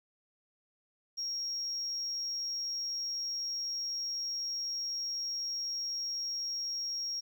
sine tone, 5588 Hz, F8, in tune, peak -32 dBFS, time 1.17-7.21 s, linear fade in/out 20 ms, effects tanh soft clip ceiling -30 dBFS + 11-bit

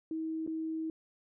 sine tone with dropouts, 320 Hz, D#4, 49 cents sharp, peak -33 dBFS, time 0.11-0.9 s, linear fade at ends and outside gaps 2 ms, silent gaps 0.465-0.475 s, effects none

